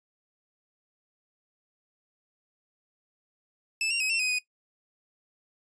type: tone with pitch steps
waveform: sawtooth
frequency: 2628 / 2763 / 2543 / 2703 / 2510 / 2488 Hz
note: E7 / F7 / D#7 / E7 / D#7 / D#7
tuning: -6 / -19 / +37 / +43 / +15 / -1 cents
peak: -22 dBFS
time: 3.81-4.386 s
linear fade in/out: 2 ms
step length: 96 ms
effects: noise-tail reverb RT60 0.1 s tail -18 dB re dry + resampled to 22050 Hz